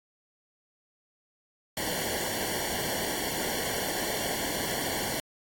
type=noise with comb filter; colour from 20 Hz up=pink; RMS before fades=-31 dBFS; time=1.77-5.2 s; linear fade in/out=2 ms; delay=0.79 ms; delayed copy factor=-0.9; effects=AAC 64 kbps